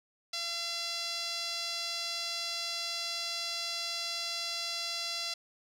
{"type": "tone with band-pass filter", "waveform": "sawtooth", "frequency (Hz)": 681, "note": "F5", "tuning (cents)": -44, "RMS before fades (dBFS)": -36, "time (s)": [0.33, 5.34], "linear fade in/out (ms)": 5, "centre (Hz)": 4600, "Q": 2.9, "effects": []}